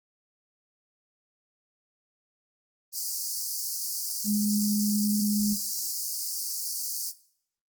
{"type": "high-pass noise", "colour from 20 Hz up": "pink", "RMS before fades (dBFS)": -32, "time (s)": [2.92, 7.13], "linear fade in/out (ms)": 50, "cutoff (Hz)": 4600, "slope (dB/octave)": 96}
{"type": "tone", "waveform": "sine", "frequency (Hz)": 207.7, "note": "G#3", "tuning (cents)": 0, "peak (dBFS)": -23, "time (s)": [4.24, 5.57], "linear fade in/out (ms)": 50}
{"effects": ["noise-tail reverb RT60 0.6 s tail -17 dB re dry", "Opus 24 kbps"]}